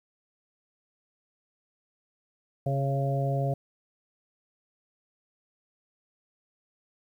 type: harmonic tone with a mistuned harmonic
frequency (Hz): 137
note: C#3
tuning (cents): -20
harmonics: 1 / 2 / 3 / 4 / 5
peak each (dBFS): -26 / -40 / -37 / -33 / -33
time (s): 2.66-3.54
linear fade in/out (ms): 5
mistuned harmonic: 4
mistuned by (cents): +17
effects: 10-bit